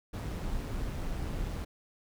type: noise with amplitude modulation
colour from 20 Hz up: brown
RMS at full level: -33 dBFS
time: 0.13-1.65 s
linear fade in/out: 10 ms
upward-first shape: sine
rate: 168 Hz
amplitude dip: 40%
effects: none